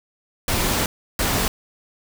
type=noise bursts at uneven times; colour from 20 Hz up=pink; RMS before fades=-21 dBFS; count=2; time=0.48-0.86 / 1.19-1.48 s; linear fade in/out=2 ms; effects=none